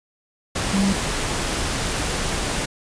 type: tone in noise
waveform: sine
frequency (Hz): 196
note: G3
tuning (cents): 0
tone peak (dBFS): -17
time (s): 0.73-0.93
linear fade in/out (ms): 10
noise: pink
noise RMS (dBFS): -24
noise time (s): 0.55-2.66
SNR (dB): +4
effects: resampled to 22050 Hz